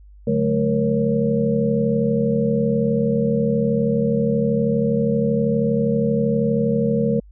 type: tone cluster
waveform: sine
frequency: 142.5 / 182.7 / 215.2 / 471.1 / 550 Hz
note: C#3 / F#3 / A3 / A#4 / C#5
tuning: +48 / -22 / -38 / +18 / -14 cents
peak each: -24 / -27 / -20 / -21 / -26 dBFS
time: 0.27-7.2 s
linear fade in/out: 5 ms
effects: added 50 Hz sine -42 dBFS peak until 7.31 s